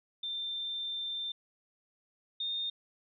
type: tone pair in turn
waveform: sine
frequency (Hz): 3578 / 3653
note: A7 / A#7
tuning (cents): +28 / -36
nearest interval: unison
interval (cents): 36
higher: second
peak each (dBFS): -34 / -32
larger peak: second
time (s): 0.23-1.32 / 2.4-2.7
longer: first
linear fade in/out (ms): 5
effects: none